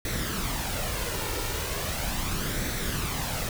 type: noise with flanger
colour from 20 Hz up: pink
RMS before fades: -30 dBFS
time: 0.05-3.49 s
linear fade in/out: 2 ms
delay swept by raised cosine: 0.5 to 2.2 ms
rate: 0.38 Hz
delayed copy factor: +0.5
effects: none